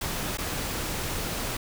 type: noise with dropouts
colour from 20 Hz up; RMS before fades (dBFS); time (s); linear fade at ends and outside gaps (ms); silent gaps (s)
pink; -31; 0.01-1.57; 5; 0.373-0.383
effects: none